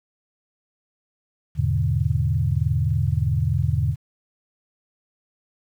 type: chord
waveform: sine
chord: E dominant seventh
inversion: none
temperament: equal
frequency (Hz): 82.41 / 103.83 / 123.47 / 146.83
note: E2 / G#2 / B2 / D3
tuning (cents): 0 / 0 / 0 / 0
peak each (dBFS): -24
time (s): 1.55-3.96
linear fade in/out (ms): 50
effects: 9-bit